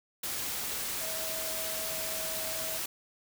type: tone in noise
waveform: sine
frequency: 642 Hz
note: E5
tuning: 46 cents flat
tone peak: -41 dBFS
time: 1.01-2.78 s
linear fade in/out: 5 ms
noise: white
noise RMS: -35 dBFS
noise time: 0.23-2.86 s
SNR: -9 dB
effects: none